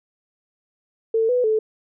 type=tone with pitch steps; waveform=sine; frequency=448.4 / 495.8 / 435.7 Hz; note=A4 / B4 / A4; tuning=+33 / +7 / -17 cents; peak=-16 dBFS; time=1.14-1.59 s; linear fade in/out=5 ms; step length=150 ms; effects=none